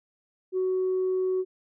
sine tone, 372.5 Hz, F#4, 12 cents sharp, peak -22 dBFS, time 0.52-1.45 s, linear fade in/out 50 ms, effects tanh soft clip ceiling -20 dBFS

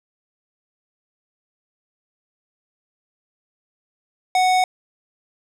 sine tone with hard clipping, 740 Hz, F#5, in tune, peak -16 dBFS, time 4.35-4.64 s, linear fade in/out 2 ms, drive 17 dB, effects none

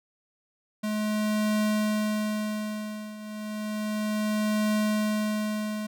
square tone with tremolo, 212.8 Hz, G#3, 42 cents sharp, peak -23 dBFS, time 0.83-5.87 s, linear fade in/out 10 ms, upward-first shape triangle, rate 0.32 Hz, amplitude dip 85%, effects none

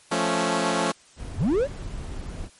10% pulse chord, F augmented, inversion none, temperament equal, 174.61 / 220 / 277.2 Hz, F3 / A3 / C#4, 0 / 0 / 0 cents, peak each -18 dBFS, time 0.11-0.92 s, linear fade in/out 10 ms
brown noise, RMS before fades -34 dBFS, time 1.16-2.5 s, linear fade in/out 50 ms
triangle linear sweep, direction up, 60 to 602 Hz, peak -17 dBFS, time 1.37-1.68 s, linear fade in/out 50 ms
effects white hiss -54 dBFS RMS until 2.59 s + MP3 48 kbps

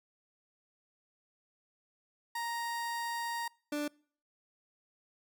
30% pulse tone pair in turn, 935 / 294.5 Hz, A#5 / D4, +5 / +5 cents, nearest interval octave + minor sixth, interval 2000 cents, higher first, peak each -32 / -30 dBFS, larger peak second, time 2.35-3.48 / 3.72-3.88 s, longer first, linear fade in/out 5 ms, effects noise-tail reverb RT60 0.5 s tail -26 dB re dry

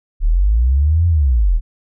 sine linear two-way sweep, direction up then down, 34.4 to 87.31 to 34.4 Hz, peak -10 dBFS, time 0.2-1.61 s, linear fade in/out 50 ms, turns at 1.07 s, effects none

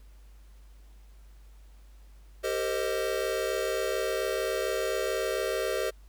square chord, C minor seventh, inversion second, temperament equal with one note detuned, 392 / 456.3 / 523.3 / 622.3 Hz, G4 / Bb4 / C5 / Eb5, 0 / -37 / 0 / 0 cents, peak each -34 dBFS, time 2.43-5.91 s, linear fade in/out 20 ms, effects added 50 Hz sine -49 dBFS peak until 6.08 s + pink hiss -65 dBFS RMS until 6.08 s

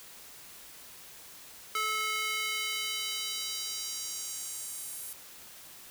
square tone with high-pass filter sweep, 433.2 Hz, A4, 27 cents flat, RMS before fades -35 dBFS, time 1.75-5.13 s, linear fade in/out 2 ms, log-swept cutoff 1400 to 11000 Hz, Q 1.6, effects white hiss -50 dBFS RMS until 5.9 s

